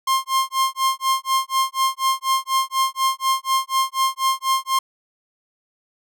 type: tone with tremolo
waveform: 45% pulse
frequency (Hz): 1060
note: C6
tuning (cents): +22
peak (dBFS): -15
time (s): 0.07-4.79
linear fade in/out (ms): 5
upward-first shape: sine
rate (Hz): 4.1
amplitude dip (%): 100
effects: none